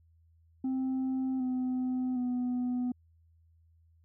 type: tone with pitch steps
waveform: sine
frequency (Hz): 261.6 / 254.7 / 248.1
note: C4 / C4 / B3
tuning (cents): 0 / -46 / +8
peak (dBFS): -26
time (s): 0.64-2.92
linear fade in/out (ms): 5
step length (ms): 760
effects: tanh soft clip ceiling -28 dBFS + added 82 Hz sine -61 dBFS peak until 4.04 s